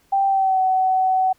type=tone with pitch glide; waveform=sine; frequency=784 to 752.5 Hz; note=G5 to F#5; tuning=0 to +29 cents; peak=-15 dBFS; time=0.12-1.33 s; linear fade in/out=10 ms; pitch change=-71 cents; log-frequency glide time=0.27-0.6 s; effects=pink hiss -60 dBFS RMS until 1.38 s